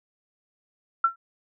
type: tone with exponential decay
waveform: sine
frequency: 1352 Hz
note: E6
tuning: 43 cents sharp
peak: -13 dBFS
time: 1.04-1.16 s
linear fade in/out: 5 ms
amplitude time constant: 24 ms
effects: none